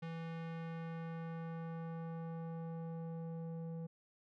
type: tone with low-pass filter sweep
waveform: square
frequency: 164.81 Hz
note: E3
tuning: in tune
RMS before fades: -44 dBFS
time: 0.02-3.87 s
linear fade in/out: 10 ms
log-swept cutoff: 2900 to 490 Hz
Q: 1
effects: none